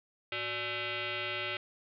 sine tone with frequency modulation, 370 Hz, F#4, in tune, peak -33 dBFS, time 0.32-1.57 s, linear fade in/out 2 ms, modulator 478 Hz, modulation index 6.6, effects none

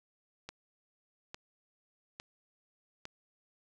click train, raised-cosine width 0.2 ms, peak -25 dBFS, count 4, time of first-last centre 0.49-3.054 s, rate 1.17 Hz, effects none

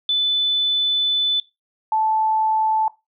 sine tone pair in turn, 3500 / 875 Hz, A7 / A5, -10 / -10 cents, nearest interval 2 octaves, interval 2400 cents, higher first, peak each -16 dBFS, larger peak neither, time 0.09-1.4 / 1.92-2.88 s, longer first, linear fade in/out 2 ms, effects noise-tail reverb RT60 0.2 s tail -17 dB re dry

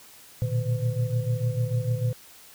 sine tone cluster, 115.2 / 121.9 / 151.3 / 506 Hz, A#2 / B2 / D#3 / B4, -20 / -22 / -48 / +42 cents, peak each -26 / -27 / -34 / -35 dBFS, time 0.42-2.13 s, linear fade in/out 0 ms, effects white hiss -50 dBFS RMS until 2.54 s

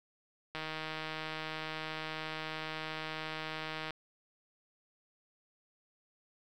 click train, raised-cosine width 0.3 ms, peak -23 dBFS, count 528, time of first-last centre 0.55-3.907 s, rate 157 Hz, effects 10-bit

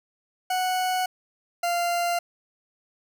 40% pulse tone pair in turn, 739 / 693.9 Hz, F#5 / F5, -2 / -11 cents, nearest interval minor second, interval 109 cents, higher first, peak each -22 dBFS, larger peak neither, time 0.5-1.06 / 1.63-2.19 s, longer neither, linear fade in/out 5 ms, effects none

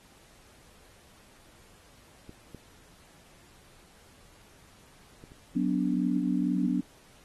clicks, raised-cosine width 3 ms, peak -31 / -31 / -33 / -38 dBFS, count 4, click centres 2.294 / 2.547 / 5.239 / 5.319 s
sine chord, B minor, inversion second, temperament equal with one note detuned, 185 / 246.9 / 289.3 Hz, F#3 / B3 / D4, 0 / 0 / -26 cents, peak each -29 dBFS, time 5.55-6.81 s, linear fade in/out 10 ms
effects pink hiss -58 dBFS RMS until 7.24 s + AAC 32 kbps

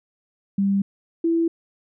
sine tone pair in turn, 197.6 / 332.3 Hz, G3 / E4, +14 / +14 cents, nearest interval major sixth, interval 900 cents, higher second, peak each -17 dBFS, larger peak neither, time 0.58-0.82 / 1.24-1.48 s, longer neither, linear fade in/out 5 ms, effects none

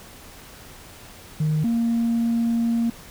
sine tone pair in turn, 154.2 / 232.1 Hz, D#3 / A#3, -15 / -7 cents, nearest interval perfect fifth, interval 708 cents, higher second, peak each -17 dBFS, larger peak neither, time 1.4-1.64 / 1.64-2.9 s, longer second, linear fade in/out 5 ms, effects tanh soft clip ceiling -16 dBFS + pink hiss -44 dBFS RMS until 3.1 s

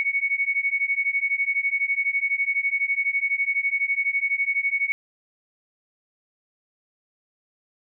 sine beating tone pair, 2217 / 2229 Hz, C#7 / C#7, 0 / +9 cents, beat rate 12 Hz, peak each -24 dBFS, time 0-4.92 s, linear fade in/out 0 ms, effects none

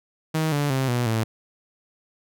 sawtooth tone with pitch steps, 158 / 144.89 / 132.86 / 121.83 / 111.72 Hz, D#3 / D3 / C3 / B2 / A2, +27 / -23 / +27 / -23 / +27 cents, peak -17 dBFS, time 0.34-1.24 s, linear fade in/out 10 ms, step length 180 ms, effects none

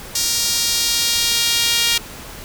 sawtooth tone with high-pass filter sweep, 468.3 Hz, A#4, 8 cents sharp, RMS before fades -18 dBFS, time 0.15-1.98 s, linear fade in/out 5 ms, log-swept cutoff 5200 to 3100 Hz, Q 1.5, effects pink hiss -35 dBFS RMS until 2.44 s

